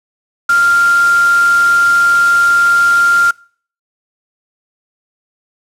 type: tone in noise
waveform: sine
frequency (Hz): 1393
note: F6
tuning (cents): -5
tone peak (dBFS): -7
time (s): 0.49-3.31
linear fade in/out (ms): 5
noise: white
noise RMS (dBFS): -24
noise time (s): 0.49-3.31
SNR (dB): +14
effects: noise-tail reverb RT60 0.5 s tail -25 dB re dry + low-pass 9000 Hz 12 dB/octave